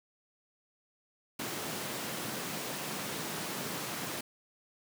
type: high-pass noise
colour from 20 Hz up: pink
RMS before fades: -38 dBFS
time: 1.39-4.21 s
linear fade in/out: 5 ms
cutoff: 140 Hz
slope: 24 dB/octave
effects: none